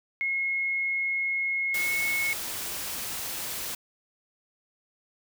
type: tone with pitch glide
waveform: sine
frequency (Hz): 2165 to 2190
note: C#7 to C#7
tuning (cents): -41 to -22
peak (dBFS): -25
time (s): 0.21-2.33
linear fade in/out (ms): 0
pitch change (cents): +19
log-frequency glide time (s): 1.71-1.95
type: noise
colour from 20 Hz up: white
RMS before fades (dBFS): -34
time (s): 1.74-3.75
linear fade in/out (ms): 5
effects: none